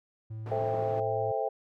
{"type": "tone", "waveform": "triangle", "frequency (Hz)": 110, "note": "A2", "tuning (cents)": 0, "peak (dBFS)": -34, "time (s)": [0.3, 1.32], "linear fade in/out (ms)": 10}
{"type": "band-pass noise", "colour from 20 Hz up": "white", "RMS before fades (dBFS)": -43, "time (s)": [0.46, 1], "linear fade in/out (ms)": 2, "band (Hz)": [110, 670], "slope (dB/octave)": 12}
{"type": "chord", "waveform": "sine", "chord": "A minor seventh", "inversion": "none", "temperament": "just", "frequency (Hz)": [440, 528, 660, 792], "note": ["A4", "C5", "E5", "G5"], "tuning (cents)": [0, 16, 2, 18], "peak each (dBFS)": -33, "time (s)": [0.51, 1.49], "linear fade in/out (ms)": 10}
{"effects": []}